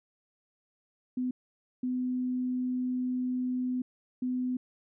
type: tone bursts at uneven times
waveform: sine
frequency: 252.1 Hz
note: B3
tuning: 36 cents sharp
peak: -28 dBFS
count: 3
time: 1.17-1.31 / 1.83-3.82 / 4.22-4.57 s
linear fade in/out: 5 ms
effects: none